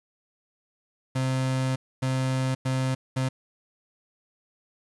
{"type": "tone bursts at uneven times", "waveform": "35% pulse", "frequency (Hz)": 130.81, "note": "C3", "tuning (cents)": 0, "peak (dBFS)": -22, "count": 4, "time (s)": [[1.15, 1.76], [2.02, 2.55], [2.65, 2.95], [3.16, 3.29]], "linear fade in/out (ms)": 10, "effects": ["resampled to 24000 Hz", "9-bit"]}